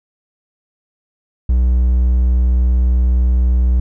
triangle tone, 61.74 Hz, B1, in tune, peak -8 dBFS, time 1.49-3.8 s, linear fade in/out 5 ms, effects none

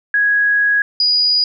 sine tone pair in turn, 1661.2 / 4909 Hz, G#6 / D#8, 0 / -24 cents, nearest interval octave + perfect fifth, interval 1876 cents, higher second, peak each -11 dBFS, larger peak neither, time 0.14-0.82 / 1-1.44 s, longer first, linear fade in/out 2 ms, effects none

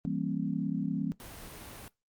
sine chord, E diminished seventh, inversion none, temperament equal with one note detuned, 164.81 / 196 / 233.1 / 270.4 Hz, E3 / G3 / Bb3 / Db4, 0 / 0 / 0 / -43 cents, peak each -35 dBFS, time 0.05-1.12 s, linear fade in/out 0 ms
pink noise, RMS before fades -46 dBFS, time 1.2-1.88 s, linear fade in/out 0 ms
effects noise-tail reverb RT60 0.2 s tail -21 dB re dry + Opus 32 kbps

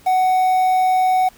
triangle tone with quantisation, 745 Hz, F#5, 12 cents sharp, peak -11 dBFS, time 0.06-1.29 s, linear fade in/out 10 ms, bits 6, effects pink hiss -49 dBFS RMS until 1.37 s

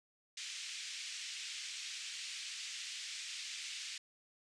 pink band-pass noise, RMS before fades -45 dBFS, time 0.37-3.98 s, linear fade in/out 5 ms, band 2300 to 7500 Hz, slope 24 dB/octave, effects resampled to 22050 Hz

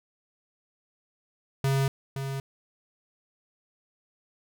square tone with echo, 136.1 Hz, C#3, 31 cents flat, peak -23 dBFS, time 1.64-1.88 s, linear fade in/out 2 ms, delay 520 ms, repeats 1, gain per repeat -8 dB, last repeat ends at 2.4 s, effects none

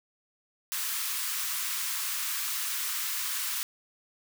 white high-pass noise, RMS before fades -32 dBFS, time 0.72-3.63 s, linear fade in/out 0 ms, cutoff 1000 Hz, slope 48 dB/octave, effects none

